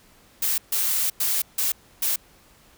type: noise bursts at uneven times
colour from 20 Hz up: blue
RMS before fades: -23 dBFS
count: 5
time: 0.42-0.58 / 0.72-1.1 / 1.2-1.42 / 1.58-1.72 / 2.02-2.16 s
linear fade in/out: 5 ms
effects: pink hiss -55 dBFS RMS until 2.77 s

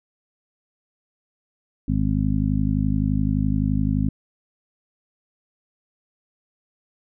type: harmonic tone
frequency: 51.7 Hz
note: G#1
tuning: 7 cents flat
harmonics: 1 / 2 / 3 / 4 / 5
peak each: -25 / -25 / -25 / -25 / -25 dBFS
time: 1.88-4.09 s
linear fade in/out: 5 ms
effects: none

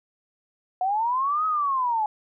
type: linear two-way sweep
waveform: sine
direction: up then down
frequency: 720 to 1283 to 833 Hz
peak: -21 dBFS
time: 0.81-2.06 s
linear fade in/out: 2 ms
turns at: 1.46 s
effects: none

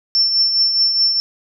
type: tone with tremolo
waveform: sine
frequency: 5390 Hz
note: E8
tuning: 38 cents sharp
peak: -10 dBFS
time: 0.15-1.2 s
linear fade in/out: 0 ms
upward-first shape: triangle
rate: 4.8 Hz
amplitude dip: 55%
effects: none

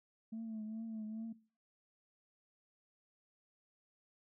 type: tone with vibrato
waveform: sine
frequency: 220.6 Hz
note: A3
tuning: 5 cents sharp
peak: -39 dBFS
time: 0.32-1.33 s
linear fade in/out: 10 ms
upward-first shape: triangle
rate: 2.4 Hz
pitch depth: 57 cents each way
effects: noise-tail reverb RT60 0.4 s tail -20 dB re dry + tanh soft clip ceiling -38 dBFS

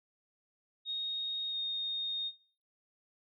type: tone with pitch glide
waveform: sine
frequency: 3729 to 3697 Hz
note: A#7 to A#7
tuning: 0 to -15 cents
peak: -33 dBFS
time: 0.85-2.32 s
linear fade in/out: 50 ms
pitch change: -15 cents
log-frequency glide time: 1.5-1.56 s
effects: noise-tail reverb RT60 0.5 s tail -20 dB re dry

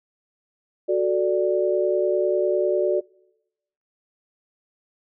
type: chord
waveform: sine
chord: D major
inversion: first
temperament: equal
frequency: 370 / 440 / 587.3 Hz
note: F#4 / A4 / D5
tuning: 0 / 0 / 0 cents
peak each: -21 / -26 / -22 dBFS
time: 0.88-3.01 s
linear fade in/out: 20 ms
effects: noise-tail reverb RT60 0.9 s tail -25 dB re dry

